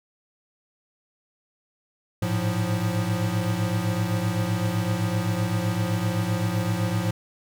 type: tone cluster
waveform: square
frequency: 104.9 / 112.7 / 176.2 Hz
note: G#2 / A2 / F3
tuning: +18 / +42 / +16 cents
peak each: -28 dBFS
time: 2.22-7.11 s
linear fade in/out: 5 ms
effects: none